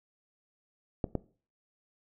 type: clicks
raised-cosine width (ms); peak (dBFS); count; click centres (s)
2; -16; 2; 1.042 / 1.153
effects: noise-tail reverb RT60 0.4 s tail -19 dB re dry